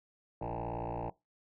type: tone with frequency modulation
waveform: sine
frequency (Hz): 472.2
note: A#4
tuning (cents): +22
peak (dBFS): -33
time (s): 0.41-1.1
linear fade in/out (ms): 5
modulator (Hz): 58.2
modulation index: 7.5
effects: noise-tail reverb RT60 0.2 s tail -21 dB re dry + tanh soft clip ceiling -33 dBFS